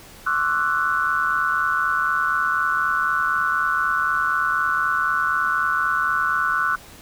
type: tone cluster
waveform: sine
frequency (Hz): 1072 / 1156 / 1332 / 1481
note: C6 / D6 / E6 / F#6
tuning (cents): +42 / -28 / +18 / +1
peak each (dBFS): -28 / -26 / -24 / -21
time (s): 0.26-6.76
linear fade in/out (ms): 10
effects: pink hiss -44 dBFS RMS until 7.01 s